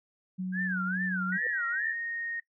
sine tone, 185 Hz, F#3, in tune, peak -30 dBFS, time 0.38-1.38 s, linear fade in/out 20 ms
sine tone with vibrato, 1568 Hz, G6, in tune, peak -30 dBFS, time 0.52-1.95 s, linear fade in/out 50 ms, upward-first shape sine, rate 2.4 Hz, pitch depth 230 cents each way
sine tone with pitch glide, 1900 to 1857.7 Hz, A#6 to A#6, +33 to -6 cents, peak -33 dBFS, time 1.32-2.4 s, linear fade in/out 5 ms, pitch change -39 cents, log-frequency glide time 1.5-1.92 s
sine tone with exponential growth, 493.9 Hz, B4, in tune, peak -34 dBFS, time 1.38-1.47 s, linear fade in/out 2 ms, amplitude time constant 19 ms
effects noise-tail reverb RT60 0.1 s tail -17 dB re dry

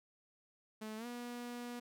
sawtooth tone with pitch glide, 216.7 to 241.8 Hz, A3 to B3, -26 to -36 cents, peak -39 dBFS, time 0.81-1.8 s, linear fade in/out 10 ms, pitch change +190 cents, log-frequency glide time 0.97-1.06 s, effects none

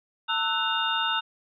sine tone cluster, 901 / 1313 / 1489 / 2812 / 3643 Hz, A5 / E6 / F#6 / F7 / A#7, +41 / -7 / +11 / +11 / -41 cents, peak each -30 dBFS, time 0.28-1.21 s, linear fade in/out 20 ms, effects none

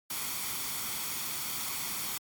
white noise with comb filter, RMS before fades -35 dBFS, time 0.1-2.18 s, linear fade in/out 5 ms, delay 0.89 ms, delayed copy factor +0.5, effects high-pass 100 Hz 12 dB/octave + MP3 96 kbps

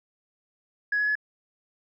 sine tone with pitch steps, 1674 / 1688.6 / 1703.3 Hz, G#6 / G#6 / G#6, +13 / +28 / +43 cents, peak -21 dBFS, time 0.92-1.154 s, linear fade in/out 5 ms, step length 78 ms, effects tanh soft clip ceiling -18 dBFS

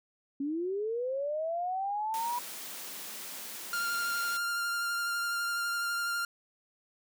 sine linear sweep, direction up, 270.4 to 980 Hz, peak -30 dBFS, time 0.4-2.39 s, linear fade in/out 5 ms
white high-pass noise, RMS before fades -42 dBFS, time 2.14-4.37 s, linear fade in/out 0 ms, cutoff 160 Hz, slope 48 dB/octave
45% pulse tone with vibrato, 1396.9 Hz, F6, in tune, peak -30 dBFS, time 3.73-6.25 s, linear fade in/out 2 ms, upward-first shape sine, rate 12 Hz, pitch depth 15 cents each way
effects none

